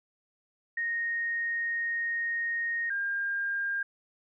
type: tone pair in turn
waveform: sine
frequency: 1860 / 1605.8 Hz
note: A#6 / G6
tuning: -4 / +41 cents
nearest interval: minor third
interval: 255 cents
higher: first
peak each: -28 dBFS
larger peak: neither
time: 0.77-2.9 / 2.9-3.83 s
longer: first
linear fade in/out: 5 ms
effects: none